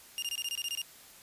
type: tone bursts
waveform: sawtooth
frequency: 2819 Hz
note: F7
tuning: 16 cents sharp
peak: -29 dBFS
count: 10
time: 0.18-0.817 s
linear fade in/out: 0 ms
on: 43 ms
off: 23 ms
effects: white hiss -54 dBFS RMS until 1.22 s + resampled to 32000 Hz